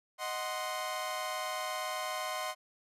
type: chord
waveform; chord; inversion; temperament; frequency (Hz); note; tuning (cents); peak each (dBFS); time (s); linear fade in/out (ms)
sawtooth; C diminished; first; equal; 622.3 / 740 / 1046.5; Eb5 / Gb5 / C6; 0 / 0 / 0; -36 / -36 / -34; 0.18-2.55; 50
effects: resampled to 32000 Hz